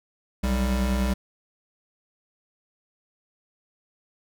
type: tone pair together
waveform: square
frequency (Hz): 62.4 / 197.3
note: B1 / G3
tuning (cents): +19 / +11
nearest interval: octave + minor sixth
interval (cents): 1992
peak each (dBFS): -24 / -27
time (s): 0.43-1.14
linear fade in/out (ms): 10
effects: none